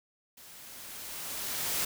white noise with level ramp, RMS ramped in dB -52 to -30 dBFS, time 0.37-1.85 s, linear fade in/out 5 ms, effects none

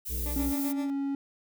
violet noise, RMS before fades -36 dBFS, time 0.05-0.73 s, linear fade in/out 20 ms
harmonic tone, 61.2 Hz, B1, 15 cents flat, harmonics 1 / 3 / 5 / 7 / 8, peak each -31 / -47 / -49 / -49 / -54 dBFS, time 0.08-0.54 s, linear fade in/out 50 ms
20% pulse tone with tremolo, 292.4 Hz, D4, 7 cents flat, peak -32 dBFS, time 0.26-0.9 s, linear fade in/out 0 ms, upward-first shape sine, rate 7.7 Hz, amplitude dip 75%
triangle tone, 277.2 Hz, C#4, in tune, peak -26 dBFS, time 0.36-1.15 s, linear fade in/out 2 ms
effects none

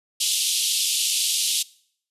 pink band-pass noise, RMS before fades -23 dBFS, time 0.2-1.63 s, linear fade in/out 10 ms, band 2900 to 12000 Hz, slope 48 dB/octave, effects noise-tail reverb RT60 0.6 s tail -22 dB re dry + resampled to 32000 Hz

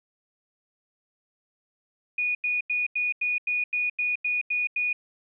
sine tone bursts, 2461 Hz, D#7, 20 cents flat, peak -23 dBFS, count 11, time 2.18-4.93 s, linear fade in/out 5 ms, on 170 ms, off 88 ms, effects none

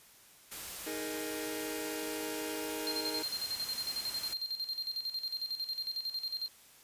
white noise, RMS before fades -43 dBFS, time 0.51-4.34 s, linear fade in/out 10 ms
sawtooth chord, D# suspended fourth, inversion none, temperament just, 311.1 / 414.8 / 466.7 Hz, D#4 / G#4 / A#4, 0 / -2 / +2 cents, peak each -36 / -39 / -38 dBFS, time 0.86-3.23 s, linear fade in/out 10 ms
triangle tone with tremolo, 4187 Hz, C8, in tune, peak -32 dBFS, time 2.87-6.48 s, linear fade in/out 0 ms, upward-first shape square, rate 11 Hz, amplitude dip 70%
effects white hiss -59 dBFS RMS until 6.83 s + resampled to 32000 Hz

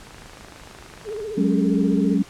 click train, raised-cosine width 0.5 ms, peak -27 dBFS, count 31, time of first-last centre 0.07-1.202 s, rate 26.5 Hz
sine tone with vibrato, 426.9 Hz, G#4, 48 cents sharp, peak -27 dBFS, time 1.04-2.19 s, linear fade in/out 50 ms, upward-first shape sine, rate 15 Hz, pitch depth 99 cents each way
sine chord, F# suspended second, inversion none, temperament equal, 185 / 207.7 / 277.2 Hz, F#3 / G#3 / C#4, 0 / 0 / 0 cents, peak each -21 / -21 / -21 dBFS, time 1.37-2.23 s, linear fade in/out 10 ms
effects pink hiss -44 dBFS RMS until 2.29 s + low-pass 9000 Hz 12 dB/octave

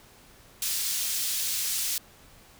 pink high-pass noise, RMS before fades -29 dBFS, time 0.62-1.98 s, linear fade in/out 2 ms, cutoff 4400 Hz, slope 12 dB/octave, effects pink hiss -54 dBFS RMS until 2.59 s

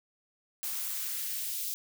blue noise with high-pass filter sweep, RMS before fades -35 dBFS, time 0.63-1.74 s, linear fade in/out 0 ms, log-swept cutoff 610 to 3900 Hz, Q 1, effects none

